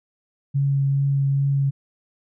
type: tone with vibrato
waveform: sine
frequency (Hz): 138.7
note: C#3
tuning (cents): +1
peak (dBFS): -17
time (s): 0.54-1.71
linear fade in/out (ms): 20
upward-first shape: triangle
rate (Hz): 2.4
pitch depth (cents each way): 12
effects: none